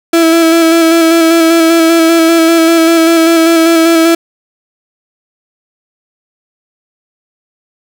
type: tone with vibrato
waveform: 35% pulse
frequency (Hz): 329.6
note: E4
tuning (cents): 0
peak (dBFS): -3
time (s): 0.13-4.15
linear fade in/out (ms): 5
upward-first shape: square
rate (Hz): 5.1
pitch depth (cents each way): 21
effects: none

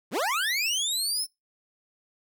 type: linear sweep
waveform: 25% pulse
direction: up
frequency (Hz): 130 to 5380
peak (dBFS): -21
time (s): 0.11-1.27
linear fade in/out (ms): 50
effects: noise-tail reverb RT60 0.2 s tail -25 dB re dry

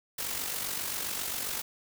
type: noise with amplitude modulation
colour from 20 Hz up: white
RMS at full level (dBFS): -32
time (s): 0.18-1.62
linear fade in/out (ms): 10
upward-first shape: sine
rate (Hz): 47.5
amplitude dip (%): 50
effects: none

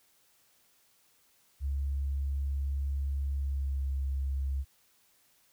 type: tone with pitch glide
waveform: sine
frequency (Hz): 69.4 to 68.05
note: C#2 to C#2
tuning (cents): +3 to -31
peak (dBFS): -28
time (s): 1.6-4.65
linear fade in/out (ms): 50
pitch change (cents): -34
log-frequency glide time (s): 3.34-3.87
effects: tanh soft clip ceiling -24 dBFS + white hiss -67 dBFS RMS until 5.52 s

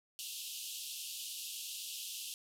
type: band-pass noise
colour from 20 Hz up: pink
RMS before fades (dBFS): -44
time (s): 0.19-2.34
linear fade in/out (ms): 0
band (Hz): 2700 to 15000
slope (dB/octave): 96
effects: none

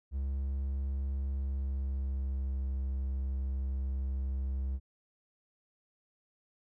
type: tone with pitch glide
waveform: triangle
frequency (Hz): 68 to 66.45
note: C#2 to C2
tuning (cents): -33 to +27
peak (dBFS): -29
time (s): 0.11-4.8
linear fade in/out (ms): 50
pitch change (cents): -40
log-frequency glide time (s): 1.3-2.63
effects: none

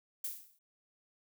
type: noise with exponential decay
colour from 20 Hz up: violet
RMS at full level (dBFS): -35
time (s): 0.24-0.59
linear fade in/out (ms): 5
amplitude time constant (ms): 76
effects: none

